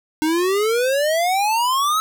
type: exponential sweep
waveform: square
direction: up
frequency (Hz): 303.9 to 1303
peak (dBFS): -17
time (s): 0.22-2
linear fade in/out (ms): 0
effects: none